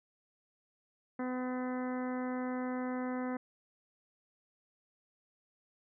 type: harmonic tone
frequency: 252.9 Hz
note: B3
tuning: 41 cents sharp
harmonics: 1 / 2 / 3 / 4 / 5 / 6 / 7 / 8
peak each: -35 / -41 / -45 / -47 / -49 / -51 / -52 / -53 dBFS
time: 1.19-3.37 s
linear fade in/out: 5 ms
effects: none